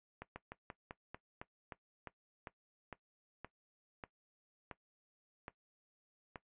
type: slowing click train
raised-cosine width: 0.5 ms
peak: -30 dBFS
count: 16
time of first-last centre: 0.22-6.358 s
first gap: 140 ms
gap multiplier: 1.14
effects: noise-tail reverb RT60 0.1 s tail -17 dB re dry + resampled to 8000 Hz